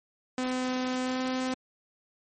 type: tone with pitch glide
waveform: sawtooth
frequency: 254.7 to 257.4 Hz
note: C4 to C4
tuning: -46 to -28 cents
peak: -24 dBFS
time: 0.38-1.54 s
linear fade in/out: 2 ms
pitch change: +18 cents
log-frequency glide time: 1.02-1.21 s
effects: MP3 32 kbps